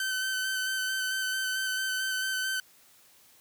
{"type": "tone with vibrato", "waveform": "sawtooth", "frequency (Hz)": 1531, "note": "G6", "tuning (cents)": -41, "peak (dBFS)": -25, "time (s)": [0, 2.6], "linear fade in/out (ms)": 2, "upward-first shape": "square", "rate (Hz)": 4.5, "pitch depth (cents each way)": 13, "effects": ["white hiss -59 dBFS RMS until 3.4 s", "high-pass 60 Hz 12 dB/octave"]}